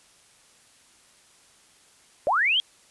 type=linear sweep; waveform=sine; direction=up; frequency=519 to 3322 Hz; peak=-19 dBFS; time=2.27-2.6 s; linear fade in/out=0 ms; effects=white hiss -57 dBFS RMS until 2.9 s + resampled to 24000 Hz